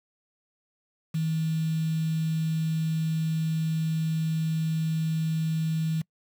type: tone with quantisation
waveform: sine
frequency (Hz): 160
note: D#3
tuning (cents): +49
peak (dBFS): -24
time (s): 1.14-6.02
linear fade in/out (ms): 10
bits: 7
effects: noise-tail reverb RT60 0.1 s tail -25 dB re dry